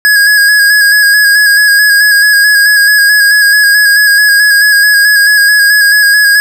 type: tone with vibrato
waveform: square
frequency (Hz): 1661.2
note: G#6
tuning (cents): 0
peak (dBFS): -4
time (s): 0.05-6.4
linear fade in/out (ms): 0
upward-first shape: square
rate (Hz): 4.6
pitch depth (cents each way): 27
effects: none